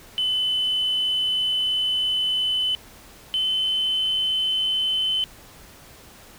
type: tone pair in turn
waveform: sine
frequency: 3021 / 3051 Hz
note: F#7 / G7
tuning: +35 / -48 cents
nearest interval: unison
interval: 17 cents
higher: second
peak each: -19 dBFS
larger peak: neither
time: 0.18-2.75 / 3.34-5.24 s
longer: first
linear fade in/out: 0 ms
effects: tanh soft clip ceiling -16 dBFS + pink hiss -47 dBFS RMS until 6.38 s